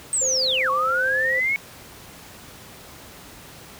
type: linear two-way sweep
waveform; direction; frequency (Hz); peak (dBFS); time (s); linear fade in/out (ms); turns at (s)
sine; down then up; 8372 to 1086 to 2226; -19; 0.13-1.56; 0; 0.7
type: tone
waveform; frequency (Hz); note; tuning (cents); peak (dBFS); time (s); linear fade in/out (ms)
sine; 520; C5; -11; -27; 0.21-1.4; 10
effects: pink hiss -43 dBFS RMS until 3.79 s + high-pass 60 Hz 12 dB/octave